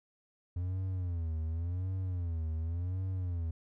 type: tone with vibrato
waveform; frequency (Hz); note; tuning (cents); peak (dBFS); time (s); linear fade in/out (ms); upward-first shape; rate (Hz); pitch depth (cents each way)
triangle; 86.6; F2; -14; -30; 0.56-3.51; 5; sine; 0.9; 150
effects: none